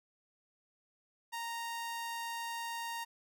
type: tone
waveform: sawtooth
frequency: 929 Hz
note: A#5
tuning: 6 cents flat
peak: -34 dBFS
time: 1.32-3.05 s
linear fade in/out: 20 ms
effects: none